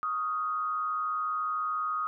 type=tone with frequency modulation; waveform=sine; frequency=1247 Hz; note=D#6; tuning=3 cents sharp; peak=-28 dBFS; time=0.03-2.07 s; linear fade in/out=0 ms; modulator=134 Hz; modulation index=0.5; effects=none